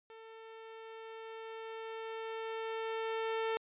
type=tone with level ramp; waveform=sawtooth; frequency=447.5 Hz; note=A4; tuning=29 cents sharp; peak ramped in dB=-47 to -28 dBFS; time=0.1-3.57 s; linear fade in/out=0 ms; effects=resampled to 8000 Hz